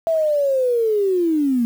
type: linear sweep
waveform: sine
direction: down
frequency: 664 to 228 Hz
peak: -15 dBFS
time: 0.07-1.65 s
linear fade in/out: 0 ms
effects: 7-bit